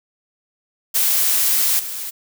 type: noise with level steps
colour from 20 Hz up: blue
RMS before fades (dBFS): -17 / -28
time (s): 0.94-2.11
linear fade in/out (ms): 20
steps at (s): 1.79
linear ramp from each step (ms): 5
effects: none